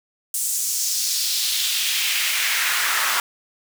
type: noise with high-pass filter sweep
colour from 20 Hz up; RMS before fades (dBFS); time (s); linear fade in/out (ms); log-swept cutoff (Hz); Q
pink; -22; 0.34-3.2; 2; 8400 to 1200; 1.9
effects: none